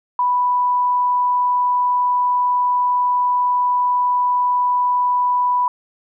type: tone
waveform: sine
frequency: 987.8 Hz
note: B5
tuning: in tune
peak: -14 dBFS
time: 0.19-5.68 s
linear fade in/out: 2 ms
effects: none